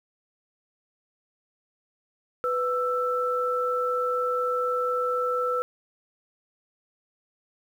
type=tone pair together; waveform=sine; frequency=497.1 / 1327 Hz; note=B4 / E6; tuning=+11 / +11 cents; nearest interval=octave + perfect fourth; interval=1700 cents; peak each=-26 dBFS; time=2.44-5.62 s; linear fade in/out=0 ms; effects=9-bit